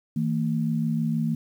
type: tone pair together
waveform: sine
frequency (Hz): 160.37 / 226.8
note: E3 / A#3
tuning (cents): -47 / -47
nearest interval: tritone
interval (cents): 600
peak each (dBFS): -25 / -25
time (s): 0.16-1.35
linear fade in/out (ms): 5
effects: 9-bit